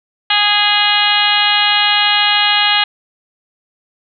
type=harmonic tone with a mistuned harmonic; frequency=413.6 Hz; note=G#4; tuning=7 cents flat; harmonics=2 / 3 / 4 / 5 / 6 / 7 / 8 / 9 / 10; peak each=-18 / -22 / -19 / -20 / -21 / -16 / -17 / -22 / -21 dBFS; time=0.3-2.84 s; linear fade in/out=5 ms; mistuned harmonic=10; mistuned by=-21 cents; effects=none